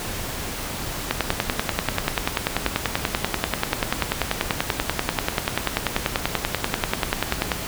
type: click train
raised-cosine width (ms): 0.3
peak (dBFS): -3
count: 67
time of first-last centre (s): 1.11-7.518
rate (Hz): 10.3
effects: pink hiss -30 dBFS RMS until 7.67 s